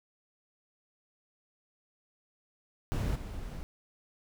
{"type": "noise with level steps", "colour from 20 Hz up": "brown", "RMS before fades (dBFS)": [-31, -40], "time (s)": [2.92, 3.63], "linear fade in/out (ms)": 0, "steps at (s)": 3.15, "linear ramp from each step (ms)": 10, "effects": []}